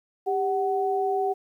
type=tone pair together; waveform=sine; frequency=395.7 / 749 Hz; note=G4 / F#5; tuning=+16 / +21 cents; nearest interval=major seventh; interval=1105 cents; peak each=-25 dBFS; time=0.26-1.34 s; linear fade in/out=20 ms; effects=10-bit